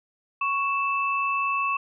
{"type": "tone pair together", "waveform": "sine", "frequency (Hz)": [1108.7, 2637], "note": ["C#6", "E7"], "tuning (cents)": [0, 0], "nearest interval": "octave + minor third", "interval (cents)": 1500, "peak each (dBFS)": [-24, -27], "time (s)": [0.41, 1.77], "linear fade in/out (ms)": 5, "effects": []}